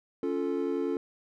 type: chord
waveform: triangle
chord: Db augmented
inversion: none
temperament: equal with one note detuned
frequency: 278.8 / 349.2 / 440 Hz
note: Db4 / F4 / A4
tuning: +10 / 0 / 0 cents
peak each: -30 dBFS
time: 0.23-0.97 s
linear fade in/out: 2 ms
effects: none